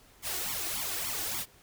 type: noise with flanger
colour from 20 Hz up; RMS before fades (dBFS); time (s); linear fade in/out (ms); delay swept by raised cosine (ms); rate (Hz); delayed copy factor
white; -34; 0.22-1.46; 50; 0.89 to 2.79; 3.5; +0.95
effects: pink hiss -59 dBFS RMS until 1.62 s